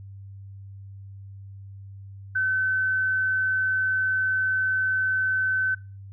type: tone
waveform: sine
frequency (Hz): 1525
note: G6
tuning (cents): -48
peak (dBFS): -21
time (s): 2.35-5.75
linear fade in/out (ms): 10
effects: noise-tail reverb RT60 0.3 s tail -19 dB re dry + added 98 Hz sine -39 dBFS peak until 6.12 s